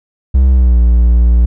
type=tone with pitch glide; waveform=triangle; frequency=65.4 to 58.94 Hz; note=C2 to A#1; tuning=0 to +20 cents; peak=-3 dBFS; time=0.34-1.46 s; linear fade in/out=10 ms; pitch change=-180 cents; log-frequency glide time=0.48-0.79 s; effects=none